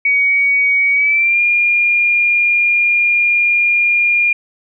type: tone with pitch glide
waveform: sine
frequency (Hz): 2251 to 2413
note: C#7 to D7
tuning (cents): +26 to +46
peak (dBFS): -10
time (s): 0.05-4.33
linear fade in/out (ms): 5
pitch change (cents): +120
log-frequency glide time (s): 0.93-1.41
effects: none